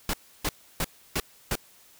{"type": "noise bursts", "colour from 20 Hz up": "pink", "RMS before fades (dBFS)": -27, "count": 5, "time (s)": [0.09, 1.555], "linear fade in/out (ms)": 2, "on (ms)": 45, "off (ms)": 310, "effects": ["white hiss -56 dBFS RMS until 1.99 s"]}